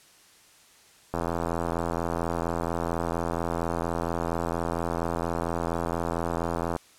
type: click train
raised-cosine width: 1 ms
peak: -14 dBFS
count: 475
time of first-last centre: 1.14-6.763 s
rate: 84.3 Hz
effects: white hiss -56 dBFS RMS until 6.98 s + low-pass 10000 Hz 12 dB/octave

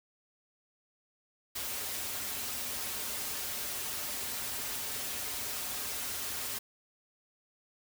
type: noise with comb filter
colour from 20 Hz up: white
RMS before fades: -37 dBFS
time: 1.55-6.59 s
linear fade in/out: 10 ms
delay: 6 ms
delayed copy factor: -0.7
effects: none

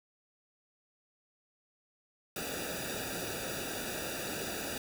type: noise with comb filter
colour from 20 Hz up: pink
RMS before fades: -38 dBFS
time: 2.36-4.78 s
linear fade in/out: 2 ms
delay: 0.94 ms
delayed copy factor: -1
effects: none

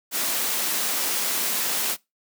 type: high-pass noise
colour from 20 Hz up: white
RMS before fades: -25 dBFS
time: 0.11-1.97 s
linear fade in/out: 50 ms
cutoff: 190 Hz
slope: 24 dB/octave
effects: noise-tail reverb RT60 0.2 s tail -22 dB re dry

